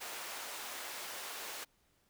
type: high-pass noise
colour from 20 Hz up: pink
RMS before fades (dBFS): -44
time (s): 0-1.65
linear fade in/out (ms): 20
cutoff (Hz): 650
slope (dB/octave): 12
effects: pink hiss -73 dBFS RMS until 2.09 s